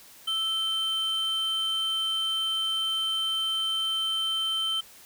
triangle tone pair together, 1318.5 / 3099 Hz, E6 / G7, 0 / -21 cents, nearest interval octave + minor third, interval 1479 cents, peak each -36 / -24 dBFS, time 0.27-4.81 s, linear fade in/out 10 ms, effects white hiss -51 dBFS RMS until 5.05 s

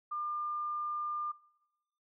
sine tone, 1200 Hz, D6, 37 cents sharp, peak -34 dBFS, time 0.11-1.32 s, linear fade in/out 10 ms, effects noise-tail reverb RT60 0.9 s tail -21 dB re dry

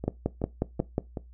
two click trains, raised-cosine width 2 ms, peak -12 / -19 dBFS, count 6 / 4, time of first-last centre 0.08-0.981 / 0.04-1.172 s, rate 5.55 / 2.65 Hz, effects noise-tail reverb RT60 0.2 s tail -19 dB re dry + added 60 Hz sine -47 dBFS peak until 1.33 s

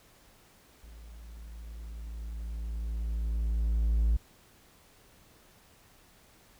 triangle tone with level ramp, 55.9 Hz, A1, 28 cents sharp, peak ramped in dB -45 to -19 dBFS, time 0.83-4.17 s, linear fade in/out 10 ms, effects tanh soft clip ceiling -16 dBFS + pink hiss -60 dBFS RMS until 6.59 s

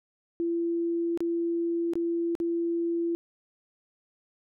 sine tone with dropouts, 338.3 Hz, E4, 45 cents sharp, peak -25 dBFS, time 0.4-3.15 s, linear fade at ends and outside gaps 0 ms, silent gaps 1.175-1.205 / 1.935-1.955 / 2.352-2.401 s, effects none

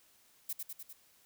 violet noise with echo, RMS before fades -37 dBFS, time 0.49-0.53 s, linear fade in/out 5 ms, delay 100 ms, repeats 4, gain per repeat -3 dB, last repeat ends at 0.93 s, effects white hiss -66 dBFS RMS until 1.25 s

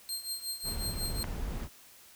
20% pulse tone with tremolo, 4186 Hz, C8, in tune, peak -26 dBFS, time 0.09-1.23 s, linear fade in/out 0 ms, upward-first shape triangle, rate 5.5 Hz, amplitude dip 85%
brown noise, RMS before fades -36 dBFS, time 0.63-1.69 s, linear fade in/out 50 ms
clicks, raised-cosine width 0.5 ms, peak -30 / -21 dBFS, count 2, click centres 1.183 / 1.242 s
effects white hiss -56 dBFS RMS until 2.15 s

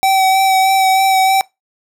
square tone with vibrato, 766 Hz, G5, 40 cents flat, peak -10 dBFS, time 0.03-1.41 s, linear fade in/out 0 ms, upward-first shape sine, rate 3.2 Hz, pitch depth 17 cents each way, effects noise-tail reverb RT60 0.2 s tail -22 dB re dry

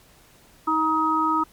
harmonic tone, 315.6 Hz, D#4, 25 cents sharp, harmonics 1 / 3 / 4, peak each -25 / -24 / -21 dBFS, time 0.67-1.44 s, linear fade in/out 10 ms, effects pink hiss -54 dBFS RMS until 1.52 s + MP3 96 kbps

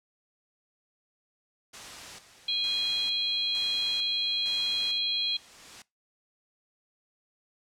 white noise with tremolo, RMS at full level -42 dBFS, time 1.73-4.99 s, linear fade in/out 10 ms, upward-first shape square, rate 1.1 Hz, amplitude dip 70%
harmonic tone, 821 Hz, G#5, 20 cents flat, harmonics 3 / 4 / 5, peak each -38 / -28 / -30 dBFS, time 2.48-5.37 s, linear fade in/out 5 ms
white noise with exponential growth, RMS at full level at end -44 dBFS, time 3.84-5.82 s, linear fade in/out 2 ms, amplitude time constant 430 ms
effects noise-tail reverb RT60 0.2 s tail -21 dB re dry + low-pass 7000 Hz 12 dB/octave

